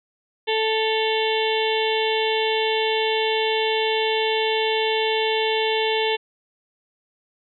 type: harmonic tone with a mistuned harmonic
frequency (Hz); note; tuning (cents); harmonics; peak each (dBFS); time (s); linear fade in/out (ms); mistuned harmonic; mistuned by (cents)
440; A4; 0; 1 / 2 / 4 / 5 / 6 / 7 / 8 / 9; -22 / -26 / -31 / -30 / -30 / -30 / -29 / -36; 0.47-6.17; 20; 6; +68
effects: none

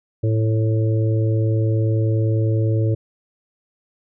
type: harmonic tone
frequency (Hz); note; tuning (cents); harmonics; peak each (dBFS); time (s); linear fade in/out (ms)
110.3; A2; +5; 1 / 3 / 4 / 5; -16 / -26 / -28 / -30; 0.23-2.95; 10
effects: none

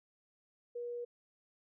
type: tone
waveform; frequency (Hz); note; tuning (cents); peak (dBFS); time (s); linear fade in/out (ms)
sine; 480.2; B4; -49; -38; 0.75-1.05; 10
effects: none

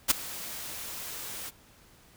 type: noise with ADSR envelope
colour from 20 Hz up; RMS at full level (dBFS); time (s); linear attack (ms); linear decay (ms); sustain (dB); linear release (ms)
white; -19; 0.08-1.51; 29; 10; -20; 28
effects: pink hiss -58 dBFS RMS until 2.16 s

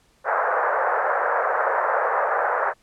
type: band-pass noise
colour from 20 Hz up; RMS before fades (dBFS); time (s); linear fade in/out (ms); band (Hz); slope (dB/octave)
pink; -22; 0.24-2.74; 50; 490 to 1700; 48
effects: pink hiss -61 dBFS RMS until 2.82 s + low-pass 10000 Hz 12 dB/octave

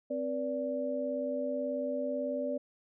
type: tone cluster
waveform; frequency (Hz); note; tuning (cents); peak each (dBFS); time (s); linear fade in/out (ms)
sine; 260.6 / 481.8 / 580; C4 / B4 / D5; -7 / -43 / -22; -36 / -39 / -33; 0.1-2.58; 10
effects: none

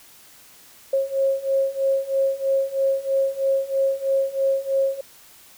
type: beating tone pair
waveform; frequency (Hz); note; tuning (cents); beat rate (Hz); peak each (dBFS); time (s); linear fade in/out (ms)
sine; 540 / 543.1; C#5 / C#5; -45 / -36; 3.1; -23 / -21; 0.93-5.01; 5
effects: white hiss -49 dBFS RMS until 5.57 s

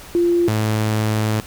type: tone pair in turn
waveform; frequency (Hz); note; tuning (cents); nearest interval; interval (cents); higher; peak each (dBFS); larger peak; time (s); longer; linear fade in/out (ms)
sine / sawtooth; 345.9 / 108.32; F4 / A2; -17 / -27; octave + minor sixth; 2010; first; -13; neither; 0.15-0.48 / 0.48-1.4; second; 0
effects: pink hiss -39 dBFS RMS until 1.46 s

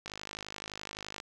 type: click train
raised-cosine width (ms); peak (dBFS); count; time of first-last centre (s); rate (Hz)
0.2; -22; 60; 0.06-1.201; 51.7
effects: none

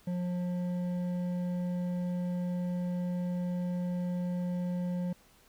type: tone with hard clipping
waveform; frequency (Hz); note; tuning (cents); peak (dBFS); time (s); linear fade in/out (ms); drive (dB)
triangle; 178.2; F3; +35; -32; 0.07-5.13; 5; 11
effects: pink hiss -62 dBFS RMS until 5.48 s

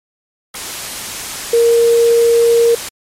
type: tone in noise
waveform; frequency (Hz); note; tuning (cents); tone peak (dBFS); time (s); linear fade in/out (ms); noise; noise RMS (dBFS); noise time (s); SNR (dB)
sine; 466.4; A#4; +1; -7; 1.53-2.75; 5; white; -24; 0.54-2.89; +14
effects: low-pass 11000 Hz 12 dB/octave + MP3 64 kbps

